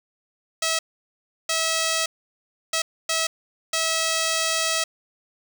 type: tone bursts at uneven times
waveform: 5% pulse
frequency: 648 Hz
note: E5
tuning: 30 cents flat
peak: -10 dBFS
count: 5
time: 0.62-0.79 / 1.49-2.06 / 2.73-2.82 / 3.09-3.27 / 3.73-4.84 s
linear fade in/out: 5 ms
effects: none